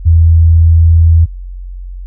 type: tone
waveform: sine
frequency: 82.41 Hz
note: E2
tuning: in tune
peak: -3 dBFS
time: 0.05-1.26 s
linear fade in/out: 20 ms
effects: noise-tail reverb RT60 0.1 s tail -26 dB re dry + added 45 Hz sine -22 dBFS peak until 2.06 s